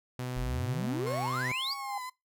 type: tone with pitch glide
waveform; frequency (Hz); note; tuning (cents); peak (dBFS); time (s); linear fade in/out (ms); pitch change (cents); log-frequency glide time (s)
sawtooth; 125.8 to 127.19; B2 to C3; +32 to -49; -30; 0.19-1.52; 0; +19; 0.45-1.35
type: exponential sweep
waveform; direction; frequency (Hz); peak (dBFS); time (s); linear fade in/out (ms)
triangle; up; 36.76 to 4987; -30; 0.36-1.74; 10
type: tone with vibrato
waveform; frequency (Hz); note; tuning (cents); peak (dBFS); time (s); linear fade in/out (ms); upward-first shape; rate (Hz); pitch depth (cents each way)
35% pulse; 1056; C6; +16; -36; 1.06-2.1; 10; triangle; 1.8; 93
type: tone with exponential growth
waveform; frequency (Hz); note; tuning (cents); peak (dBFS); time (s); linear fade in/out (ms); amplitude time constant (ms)
sine; 810; G#5; -43; -31; 1.33-1.98; 2; 140
effects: noise-tail reverb RT60 0.2 s tail -21 dB re dry